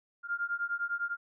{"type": "beating tone pair", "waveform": "sine", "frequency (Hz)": [1398, 1407.9], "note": ["F6", "F6"], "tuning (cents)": [1, 14], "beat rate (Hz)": 9.9, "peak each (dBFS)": [-34, -34], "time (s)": [0.23, 1.17], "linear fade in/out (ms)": 50, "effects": []}